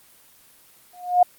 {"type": "tone with exponential growth", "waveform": "sine", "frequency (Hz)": 717, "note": "F5", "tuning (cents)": 45, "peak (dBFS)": -8, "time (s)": [0.93, 1.23], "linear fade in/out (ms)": 5, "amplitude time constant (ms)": 65, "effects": ["white hiss -53 dBFS RMS until 1.38 s", "Opus 24 kbps"]}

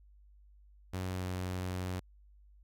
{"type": "tone with pitch glide", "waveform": "sawtooth", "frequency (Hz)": [92.5, 91.6], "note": ["F#2", "F#2"], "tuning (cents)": [0, -17], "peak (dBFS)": -31, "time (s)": [0.93, 2], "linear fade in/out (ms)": 10, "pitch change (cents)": -17, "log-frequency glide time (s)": [1.09, 1.28], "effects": ["added 50 Hz sine -57 dBFS peak until 2.63 s"]}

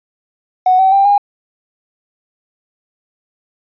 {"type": "tone with pitch steps", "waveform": "triangle", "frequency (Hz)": [740, 763.4, 787.6, 812.6], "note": ["F#5", "G5", "G5", "G#5"], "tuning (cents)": [0, -46, 8, -38], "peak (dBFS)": -3, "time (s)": [0.66, 1.18], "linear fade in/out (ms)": 5, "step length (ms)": 130, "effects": ["tanh soft clip ceiling -5 dBFS", "resampled to 11025 Hz"]}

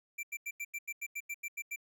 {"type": "tone bursts", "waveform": "square", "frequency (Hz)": 2349, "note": "D7", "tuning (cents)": 0, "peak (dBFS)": -37, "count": 12, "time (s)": [0.18, 1.761], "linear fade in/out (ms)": 10, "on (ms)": 52, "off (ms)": 87, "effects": []}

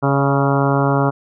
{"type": "harmonic tone with a mistuned harmonic", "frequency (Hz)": 138.59, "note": "C#3", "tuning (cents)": 0, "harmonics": [1, 2, 3, 4, 5, 6, 7, 8, 9, 10], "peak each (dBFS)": [-17, -20, -22, -23, -24, -25, -25, -26, -27, -27], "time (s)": [0.02, 1.11], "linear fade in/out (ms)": 20, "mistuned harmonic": 4, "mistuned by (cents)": 26, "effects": []}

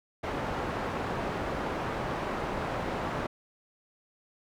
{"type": "low-pass noise", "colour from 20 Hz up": "white", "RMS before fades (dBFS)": -33, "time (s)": [0.23, 3.27], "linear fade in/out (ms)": 10, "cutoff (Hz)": 990, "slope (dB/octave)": 12, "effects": []}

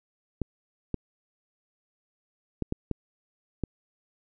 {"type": "clicks", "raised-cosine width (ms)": 3, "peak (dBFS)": -15, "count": 6, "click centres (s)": [0.417, 0.943, 2.623, 2.724, 2.913, 3.637], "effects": []}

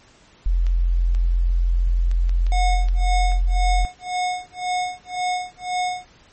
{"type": "tone", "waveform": "sine", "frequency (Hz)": 43.2, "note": "F1", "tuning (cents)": -18, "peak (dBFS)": -15, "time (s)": [0.46, 3.85], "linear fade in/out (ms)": 0}
{"type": "clicks", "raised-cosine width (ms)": 0.2, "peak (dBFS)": -22, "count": 7, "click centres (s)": [0.667, 1.149, 2.114, 2.294, 2.467, 2.886, 3.319]}
{"type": "tone with tremolo", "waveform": "square", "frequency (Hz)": 727, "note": "F#5", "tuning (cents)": -31, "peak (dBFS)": -20, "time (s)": [2.52, 6.07], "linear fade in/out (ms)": 0, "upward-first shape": "sine", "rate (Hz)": 1.9, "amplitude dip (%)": 100}
{"effects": ["pink hiss -52 dBFS RMS until 6.32 s", "MP3 32 kbps"]}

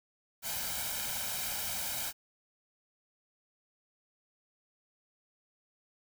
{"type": "noise with comb filter", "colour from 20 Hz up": "white", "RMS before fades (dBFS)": -36, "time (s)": [0.42, 2.13], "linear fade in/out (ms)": 50, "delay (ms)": 1.3, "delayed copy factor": 0.65, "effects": []}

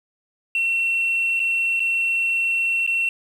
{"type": "tone with dropouts", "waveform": "sine", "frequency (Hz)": 2714, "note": "E7", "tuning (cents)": 50, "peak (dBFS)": -17, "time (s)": [0.55, 3.09], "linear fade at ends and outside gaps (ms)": 2, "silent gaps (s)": [[1.395, 1.4], [1.796, 1.802], [2.865, 2.875]], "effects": ["tanh soft clip ceiling -15 dBFS", "8-bit"]}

